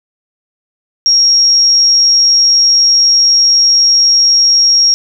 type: tone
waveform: sine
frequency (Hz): 5588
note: F8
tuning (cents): 0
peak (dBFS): -5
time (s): 1.06-4.94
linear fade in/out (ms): 0
effects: none